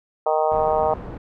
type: harmonic tone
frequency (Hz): 155.56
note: D#3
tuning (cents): 0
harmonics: 3 / 4 / 5 / 6 / 7 / 8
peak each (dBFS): -24 / -21 / -22 / -26 / -31 / -32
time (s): 0.26-0.94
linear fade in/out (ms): 5
type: low-pass noise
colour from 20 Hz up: pink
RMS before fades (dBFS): -34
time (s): 0.51-1.18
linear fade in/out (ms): 10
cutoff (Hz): 870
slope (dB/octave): 12
effects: none